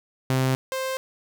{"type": "tone pair in turn", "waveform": "sawtooth", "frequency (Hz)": [130.81, 525.2], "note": ["C3", "C5"], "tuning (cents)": [0, 6], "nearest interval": "2 octaves", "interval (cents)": 2406, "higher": "second", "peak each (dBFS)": [-16, -22], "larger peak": "first", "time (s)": [[0.3, 0.55], [0.72, 0.97]], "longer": "neither", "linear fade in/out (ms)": 0, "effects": []}